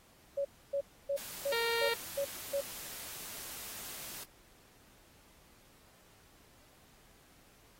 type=tone bursts; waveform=sine; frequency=560 Hz; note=C#5; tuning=18 cents sharp; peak=-30 dBFS; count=7; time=0.37-2.61 s; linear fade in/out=10 ms; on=80 ms; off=280 ms
type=noise; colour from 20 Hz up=white; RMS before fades=-45 dBFS; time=1.17-4.24 s; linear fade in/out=5 ms
type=harmonic tone; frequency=463.8 Hz; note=A#4; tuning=9 cents flat; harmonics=1 / 2 / 3 / 4 / 5 / 6 / 7 / 8 / 9 / 10; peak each=-34 / -39 / -42 / -38 / -41 / -43 / -46 / -42 / -43 / -48 dBFS; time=1.52-1.94 s; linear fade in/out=5 ms
effects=pink hiss -63 dBFS RMS until 7.79 s + AAC 48 kbps